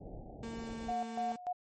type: low-pass noise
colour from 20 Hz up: pink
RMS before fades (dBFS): -47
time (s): 0-0.93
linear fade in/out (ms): 20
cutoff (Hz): 800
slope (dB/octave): 96
type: tone with pitch glide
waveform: 35% pulse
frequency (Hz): 228.4 to 227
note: A#3 to A#3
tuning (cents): -35 to -46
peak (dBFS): -39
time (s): 0.43-1.36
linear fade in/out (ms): 2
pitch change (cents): -11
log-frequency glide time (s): 0.61-0.71
type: tone with tremolo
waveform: sine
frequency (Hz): 721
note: F#5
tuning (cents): -45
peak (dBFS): -32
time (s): 0.88-1.53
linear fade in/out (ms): 10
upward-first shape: square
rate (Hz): 3.4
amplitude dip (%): 80
effects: MP3 32 kbps